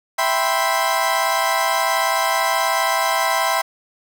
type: chord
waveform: 30% pulse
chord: C major seventh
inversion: first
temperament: equal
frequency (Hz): 659.3 / 784 / 987.8 / 1046.5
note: E5 / G5 / B5 / C6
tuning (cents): 0 / 0 / 0 / 0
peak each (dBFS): -20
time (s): 0.18-3.62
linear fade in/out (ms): 10
effects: none